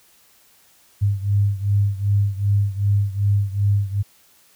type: beating tone pair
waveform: sine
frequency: 100.2 / 102.8 Hz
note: G2 / G#2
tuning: +38 / -17 cents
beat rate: 2.6 Hz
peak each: -18 / -21 dBFS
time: 1.01-4.03 s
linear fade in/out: 20 ms
effects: white hiss -55 dBFS RMS until 4.55 s